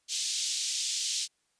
white band-pass noise, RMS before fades -32 dBFS, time 0.08-1.28 s, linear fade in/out 50 ms, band 3200 to 7400 Hz, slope 24 dB/octave, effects white hiss -74 dBFS RMS until 1.59 s + resampled to 22050 Hz

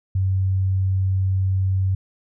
sine tone, 95 Hz, F#2, 46 cents sharp, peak -17 dBFS, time 0.15-1.95 s, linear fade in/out 5 ms, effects none

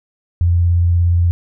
sine tone with vibrato, 86.5 Hz, F2, 16 cents flat, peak -10 dBFS, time 0.41-1.31 s, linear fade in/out 0 ms, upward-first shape sine, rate 17 Hz, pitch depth 18 cents each way, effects none

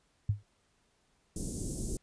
sine tone with exponential decay, 102.9 Hz, G#2, 16 cents flat, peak -22 dBFS, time 0.29-0.43 s, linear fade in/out 5 ms, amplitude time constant 29 ms
pink band-stop noise, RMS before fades -36 dBFS, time 1.36-1.97 s, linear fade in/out 2 ms, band 400 to 6900 Hz, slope 24 dB/octave
effects pink hiss -72 dBFS RMS until 2.02 s + resampled to 22050 Hz

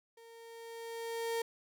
35% pulse tone with level ramp, 460 Hz, A#4, 23 cents flat, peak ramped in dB -53 to -30 dBFS, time 0.17-1.42 s, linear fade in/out 5 ms, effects none

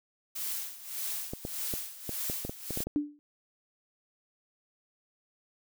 blue noise with tremolo, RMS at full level -34 dBFS, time 0.35-2.84 s, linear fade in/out 10 ms, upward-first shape sine, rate 1.7 Hz, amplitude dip 80%
clicks, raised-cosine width 2 ms, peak -22 dBFS, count 11, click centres 1.335 / 1.451 / 1.738 / 2.093 / 2.299 / 2.45 / 2.495 / 2.707 / 2.774 / 2.805 / 2.87 s
sine tone with exponential decay, 293.7 Hz, D4, in tune, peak -22 dBFS, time 2.96-3.19 s, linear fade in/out 0 ms, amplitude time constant 50 ms
effects none

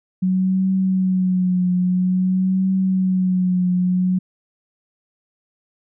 sine tone with vibrato, 185 Hz, F#3, in tune, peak -15 dBFS, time 0.22-4.19 s, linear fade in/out 10 ms, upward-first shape triangle, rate 0.5 Hz, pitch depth 47 cents each way, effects none

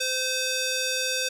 square tone with band-pass filter, 516 Hz, C5, 24 cents flat, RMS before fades -27 dBFS, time 0-1.29 s, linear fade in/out 10 ms, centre 5100 Hz, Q 0.98, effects none

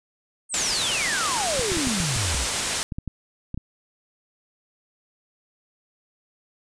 sine exponential sweep, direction down, 8870 to 53.5 Hz, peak -25 dBFS, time 0.49-2.47 s, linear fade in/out 50 ms
white low-pass noise, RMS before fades -27 dBFS, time 0.54-2.83 s, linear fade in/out 0 ms, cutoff 9400 Hz, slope 48 dB/octave
clicks, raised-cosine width 5 ms, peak -18 dBFS, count 12, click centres 1.594 / 1.719 / 1.772 / 1.872 / 2.002 / 2.164 / 2.346 / 2.922 / 2.985 / 3.077 / 3.544 / 3.576 s
effects none

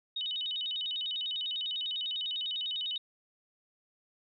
sine tone with vibrato, 3342 Hz, G#7, 10 cents sharp, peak -32 dBFS, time 0.16-2.98 s, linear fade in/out 5 ms, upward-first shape square, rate 10 Hz, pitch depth 190 cents each way, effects none

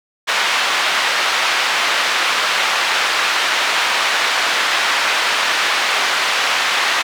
pink band-pass noise, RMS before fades -17 dBFS, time 0.27-7.03 s, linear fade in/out 20 ms, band 1100 to 3800 Hz, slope 12 dB/octave, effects none

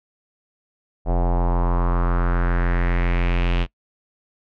square tone with low-pass filter sweep, 43.65 Hz, F1, in tune, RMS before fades -19 dBFS, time 1.05-3.67 s, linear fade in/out 50 ms, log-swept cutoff 710 to 3000 Hz, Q 3.2, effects noise-tail reverb RT60 0.1 s tail -23 dB re dry

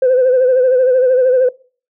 sine tone with vibrato, 510 Hz, C5, 44 cents flat, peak -7 dBFS, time 0.02-1.49 s, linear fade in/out 5 ms, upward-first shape sine, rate 13 Hz, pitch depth 58 cents each way, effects noise-tail reverb RT60 0.4 s tail -22 dB re dry + tanh soft clip ceiling -5 dBFS

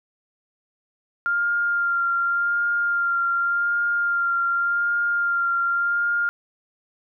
sine tone with vibrato, 1396.9 Hz, F6, in tune, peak -19 dBFS, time 1.26-6.29 s, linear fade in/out 0 ms, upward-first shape sine, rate 0.87 Hz, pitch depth 17 cents each way, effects none

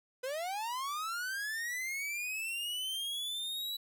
45% pulse linear sweep, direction up, 493.9 to 3951 Hz, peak -35 dBFS, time 0.23-3.77 s, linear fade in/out 10 ms, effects none

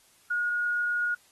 sine tone, 1441 Hz, F#6, 46 cents flat, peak -25 dBFS, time 0.3-1.15 s, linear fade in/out 10 ms, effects white hiss -61 dBFS RMS until 1.31 s + AAC 32 kbps

